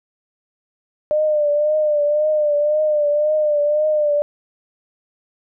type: tone with vibrato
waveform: sine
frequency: 600 Hz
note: D5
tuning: 37 cents sharp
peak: -14 dBFS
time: 1.11-4.22 s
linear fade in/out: 0 ms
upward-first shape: triangle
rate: 1.9 Hz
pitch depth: 55 cents each way
effects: none